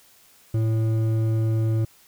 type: tone with hard clipping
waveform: triangle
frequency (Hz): 111.3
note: A2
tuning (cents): +20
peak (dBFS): -21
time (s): 0.54-1.85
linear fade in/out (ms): 5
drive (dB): 12
effects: white hiss -55 dBFS RMS until 2.07 s